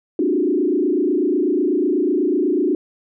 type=tone with frequency modulation; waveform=sine; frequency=329.5 Hz; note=E4; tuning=1 cent flat; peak=-15 dBFS; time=0.19-2.75 s; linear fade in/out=2 ms; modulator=28.1 Hz; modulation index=2.1; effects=none